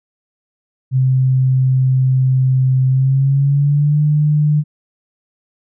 sine tone with pitch glide, 130.4 to 149.79 Hz, C3 to D3, -5 to +35 cents, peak -10 dBFS, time 0.91-4.64 s, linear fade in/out 50 ms, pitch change +240 cents, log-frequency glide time 2.88-4.02 s, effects none

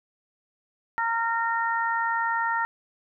harmonic tone, 460 Hz, A#4, 23 cents flat, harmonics 2 / 3 / 4, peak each -26 / -28 / -29 dBFS, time 0.98-2.65 s, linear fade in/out 0 ms, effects none

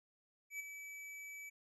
square tone with ADSR envelope, 2297 Hz, D7, 39 cents flat, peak -40 dBFS, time 0.5-1.5 s, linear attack 97 ms, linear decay 13 ms, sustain -8 dB, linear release 14 ms, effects resampled to 32000 Hz

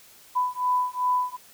sine beating tone pair, 996 / 998.6 Hz, B5 / B5, +14 / +19 cents, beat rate 2.6 Hz, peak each -25 dBFS, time 0.35-1.37 s, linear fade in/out 20 ms, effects white hiss -52 dBFS RMS until 1.53 s

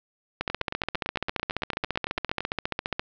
two click trains, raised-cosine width 0.3 ms, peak -10 / -13 dBFS, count 39 / 18, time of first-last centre 0.41-2.995 / 0.5-2.406 s, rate 14.7 / 8.92 Hz, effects low-pass 5000 Hz 12 dB/octave

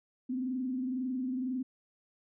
sine tone with frequency modulation, 256.1 Hz, C4, 37 cents flat, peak -31 dBFS, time 0.29-1.63 s, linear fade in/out 10 ms, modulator 22 Hz, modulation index 0.53, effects none

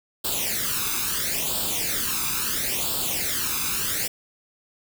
white noise with flanger, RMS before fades -26 dBFS, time 0.24-4.08 s, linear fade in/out 10 ms, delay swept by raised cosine 0.24 to 0.81 ms, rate 0.74 Hz, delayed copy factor +0.75, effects none

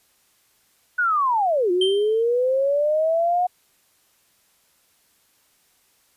sine linear two-way sweep, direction down then up, 1498 to 349.2 to 729 Hz, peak -17 dBFS, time 0.98-3.47 s, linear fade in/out 10 ms, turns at 1.71 s
triangle tone with exponential decay, 3135 Hz, G7, 1 cent flat, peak -17 dBFS, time 1.81-2.23 s, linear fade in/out 5 ms, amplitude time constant 91 ms
effects white hiss -62 dBFS RMS until 6.16 s + resampled to 32000 Hz

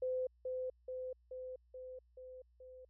sine tone with echo, 511 Hz, C5, 41 cents flat, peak -34 dBFS, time 0.02-0.27 s, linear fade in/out 5 ms, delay 430 ms, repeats 6, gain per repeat -3 dB, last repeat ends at 2.85 s, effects added 60 Hz sine -67 dBFS peak until 2.89 s

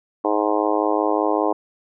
harmonic tone, 105.2 Hz, G#2, 23 cents sharp, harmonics 3 / 4 / 5 / 6 / 7 / 8 / 9 / 10, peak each -23 / -24 / -25 / -26 / -26 / -27 / -28 / -28 dBFS, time 0.24-1.53 s, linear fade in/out 10 ms, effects none

